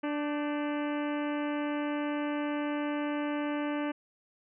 harmonic tone with a mistuned harmonic, 293.7 Hz, D4, in tune, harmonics 1 / 2 / 3 / 4 / 5 / 6 / 7 / 8 / 9 / 10, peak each -31 / -37 / -41 / -43 / -45 / -47 / -48 / -49 / -50 / -51 dBFS, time 0.03-3.92 s, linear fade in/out 10 ms, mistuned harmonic 5, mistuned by +70 cents, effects none

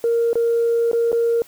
sine tone with dropouts, 465.7 Hz, A#4, 2 cents flat, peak -14 dBFS, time 0.04-1.42 s, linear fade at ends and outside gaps 1 ms, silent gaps 0.331-0.355 / 0.915-0.931 / 1.118-1.128 s, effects tanh soft clip ceiling -11 dBFS + white hiss -48 dBFS RMS until 1.47 s

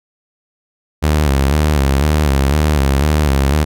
sawtooth tone with vibrato, 72 Hz, D2, 34 cents flat, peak -7 dBFS, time 1.02-3.65 s, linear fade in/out 20 ms, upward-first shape square, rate 2 Hz, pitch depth 92 cents each way, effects none

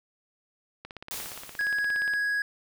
click train, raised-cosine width 0.3 ms, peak -24 dBFS, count 23, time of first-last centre 0.85-2.137 s, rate 17.1 Hz
white noise with exponential decay, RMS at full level -34 dBFS, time 1.11-2.31 s, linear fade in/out 0 ms, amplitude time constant 260 ms
triangle tone, 1661.2 Hz, G#6, in tune, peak -23 dBFS, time 1.59-2.42 s, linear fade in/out 2 ms
effects none

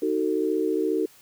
sine chord, D# diminished, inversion none, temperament just, 311.1 / 373.4 / 448 Hz, D#4 / F#4 / A4, 0 / +16 / +31 cents, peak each -26 dBFS, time 0.02-1.06 s, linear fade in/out 5 ms, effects white hiss -54 dBFS RMS until 1.21 s

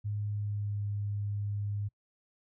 sine tone with pitch glide, 103.83 to 102.4 Hz, G#2 to G#2, 0 to -24 cents, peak -31 dBFS, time 0.04-1.89 s, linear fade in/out 20 ms, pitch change -24 cents, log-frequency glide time 0.27-0.84 s, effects noise-tail reverb RT60 0.1 s tail -26 dB re dry

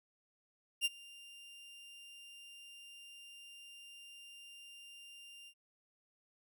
40% pulse tone with ADSR envelope, 2794 Hz, F7, in tune, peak -27 dBFS, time 0.81-5.54 s, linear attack 43 ms, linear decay 30 ms, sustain -24 dB, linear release 66 ms, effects none

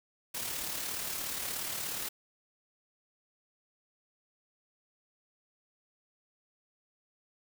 white noise with amplitude modulation, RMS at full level -35 dBFS, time 0.34-2.09 s, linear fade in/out 10 ms, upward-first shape sine, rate 36.9 Hz, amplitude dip 40%, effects none

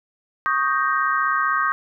sine chord, Eb dominant seventh, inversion third, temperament equal, 1108.7 / 1244.5 / 1568 / 1864.7 Hz, Db6 / Eb6 / G6 / Bb6, 0 / 0 / 0 / 0 cents, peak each -23 / -22 / -23 / -28 dBFS, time 0.46-1.72 s, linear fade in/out 0 ms, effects none

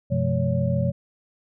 sine tone cluster, 94.3 / 127.2 / 173.8 / 213.3 / 562 Hz, F#2 / C3 / F3 / G#3 / C#5, +33 / -48 / -8 / +46 / +24 cents, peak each -28 / -23 / -26 / -30 / -28 dBFS, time 0.1-0.92 s, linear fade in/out 20 ms, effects none

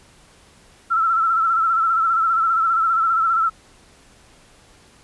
sine tone with vibrato, 1333 Hz, E6, 19 cents sharp, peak -15 dBFS, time 0.9-3.5 s, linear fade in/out 20 ms, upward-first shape sine, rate 15 Hz, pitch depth 56 cents each way, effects pink hiss -51 dBFS RMS until 5.03 s + resampled to 24000 Hz

